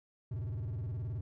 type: tone with vibrato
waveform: triangle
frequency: 107.1 Hz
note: A2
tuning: 46 cents flat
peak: -33 dBFS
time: 0.31-1.21 s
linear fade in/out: 5 ms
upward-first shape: square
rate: 19 Hz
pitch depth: 280 cents each way
effects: none